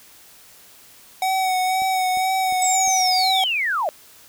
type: tone with vibrato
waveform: square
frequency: 750 Hz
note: F#5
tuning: 23 cents sharp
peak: -19 dBFS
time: 1.22-3.44 s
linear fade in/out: 2 ms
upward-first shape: sine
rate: 2 Hz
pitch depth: 26 cents each way
type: click train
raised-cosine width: 2 ms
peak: -28 dBFS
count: 4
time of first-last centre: 1.82-2.876 s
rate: 2.84 Hz
type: linear sweep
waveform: sine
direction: down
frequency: 7902 to 563 Hz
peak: -19 dBFS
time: 2.62-3.89 s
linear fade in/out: 0 ms
effects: white hiss -48 dBFS RMS until 4.28 s